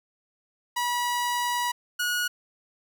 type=tone pair in turn; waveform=sawtooth; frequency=970 / 1453.4 Hz; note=B5 / F#6; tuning=-31 / -31 cents; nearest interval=perfect fifth; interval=700 cents; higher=second; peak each=-21 dBFS; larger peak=neither; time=0.76-1.72 / 1.99-2.28 s; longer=first; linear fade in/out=10 ms; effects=none